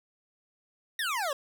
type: exponential sweep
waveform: 25% pulse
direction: down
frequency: 1909 to 532 Hz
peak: -25 dBFS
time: 0.99-1.33 s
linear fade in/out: 2 ms
effects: none